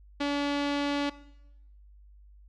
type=tone with low-pass filter; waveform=sawtooth; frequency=286.2 Hz; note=D4; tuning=45 cents flat; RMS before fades=-29 dBFS; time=0.2-1.1 s; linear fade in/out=10 ms; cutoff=4000 Hz; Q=1.4; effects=noise-tail reverb RT60 0.9 s tail -19 dB re dry + added 50 Hz sine -51 dBFS peak until 2.48 s